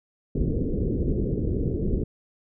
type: low-pass noise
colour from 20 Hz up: pink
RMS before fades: -25 dBFS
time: 0.35-2.04 s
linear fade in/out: 5 ms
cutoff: 470 Hz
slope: 48 dB/octave
effects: none